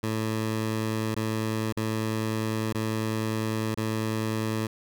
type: tone with dropouts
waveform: 15% pulse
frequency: 110 Hz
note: A2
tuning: in tune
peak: -20 dBFS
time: 0.03-4.67 s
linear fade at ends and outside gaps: 5 ms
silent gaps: 1.147-1.164 / 1.725-1.768 / 2.728-2.747 / 3.747-3.774 s
effects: none